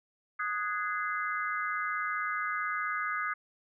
sine chord, Ab dominant seventh, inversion second, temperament equal with one note detuned, 1244.5 / 1480 / 1661.2 / 2062 Hz, Eb6 / Gb6 / Ab6 / C7, 0 / 0 / 0 / -26 cents, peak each -33 / -37 / -37 / -38 dBFS, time 0.39-3.34 s, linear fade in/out 10 ms, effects none

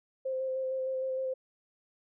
sine tone with vibrato, 523.3 Hz, C5, in tune, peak -30 dBFS, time 0.25-1.34 s, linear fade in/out 10 ms, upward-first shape square, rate 6.5 Hz, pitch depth 12 cents each way, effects none

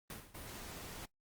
pink noise with exponential decay, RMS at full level -43 dBFS, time 0.1-0.55 s, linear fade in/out 2 ms, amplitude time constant 96 ms
pink noise, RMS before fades -48 dBFS, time 0.34-1.06 s, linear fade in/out 10 ms
effects noise-tail reverb RT60 0.1 s tail -20 dB re dry + Opus 32 kbps

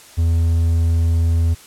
triangle tone, 83.1 Hz, E2, 15 cents sharp, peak -11 dBFS, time 0.17-1.55 s, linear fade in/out 20 ms, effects white hiss -43 dBFS RMS until 1.66 s + low-pass 11000 Hz 12 dB/octave

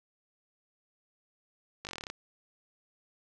slowing click train, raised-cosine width 0.2 ms, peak -22 dBFS, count 11, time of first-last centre 1.85-2.1 s, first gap 19 ms, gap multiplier 1.06, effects none

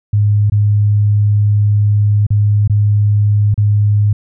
sine tone with dropouts, 103.83 Hz, G#2, in tune, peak -8 dBFS, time 0.13-4.13 s, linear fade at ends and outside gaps 5 ms, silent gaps 0.499-0.52 / 2.267-2.304 / 2.677-2.697 / 3.543-3.577 s, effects none

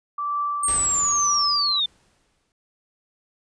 sine tone with tremolo, 1165 Hz, D6, 14 cents flat, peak -21 dBFS, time 0.18-1.8 s, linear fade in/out 5 ms, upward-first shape triangle, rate 1.1 Hz, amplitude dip 70%
sine linear sweep, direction down, 8700 to 3519 Hz, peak -19 dBFS, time 0.63-1.86 s, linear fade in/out 5 ms
pink noise with exponential decay, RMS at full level -32 dBFS, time 0.68-2.52 s, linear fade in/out 1 ms, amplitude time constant 400 ms
effects resampled to 22050 Hz

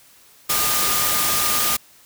sine tone in noise, 1216 Hz, D#6, 40 cents flat, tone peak -27 dBFS, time 0.49-1.77 s, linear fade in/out 10 ms, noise white, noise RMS -20 dBFS, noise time 0.49-1.77 s, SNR -10 dB, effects white hiss -51 dBFS RMS until 2.05 s

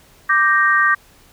sine chord, G minor, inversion second, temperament equal, 1174.7 / 1568 / 1864.7 Hz, D6 / G6 / Bb6, 0 / 0 / 0 cents, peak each -16 dBFS, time 0.29-0.95 s, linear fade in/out 10 ms, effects pink hiss -50 dBFS RMS until 1.32 s

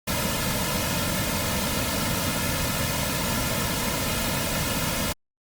pink noise with comb filter, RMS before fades -26 dBFS, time 0.07-5.13 s, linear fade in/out 10 ms, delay 2.6 ms, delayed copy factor -0.75, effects Opus 48 kbps

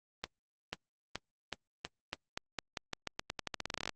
accelerating click train, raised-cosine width 0.2 ms, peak -18 dBFS, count 26, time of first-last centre 0.24-3.893 s, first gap 490 ms, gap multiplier 0.87, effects Opus 24 kbps

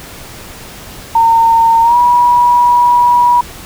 sine tone with pitch glide, 914 to 968.3 Hz, A#5 to B5, -34 to -34 cents, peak -5 dBFS, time 1.15-3.41 s, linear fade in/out 5 ms, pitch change +100 cents, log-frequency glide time 1.82-1.97 s, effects pink hiss -31 dBFS RMS until 3.65 s

